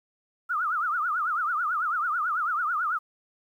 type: tone with vibrato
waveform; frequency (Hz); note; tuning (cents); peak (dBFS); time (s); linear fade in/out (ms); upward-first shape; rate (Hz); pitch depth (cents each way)
sine; 1318.5; E6; 0; -24; 0.49-2.99; 20; triangle; 9.1; 220
effects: 10-bit